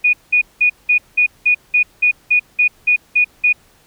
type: tone bursts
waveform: sine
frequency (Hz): 2462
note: D#7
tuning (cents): -19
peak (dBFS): -9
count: 13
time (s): 0.04-3.529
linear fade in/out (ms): 10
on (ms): 93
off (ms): 190
effects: pink hiss -52 dBFS RMS until 3.86 s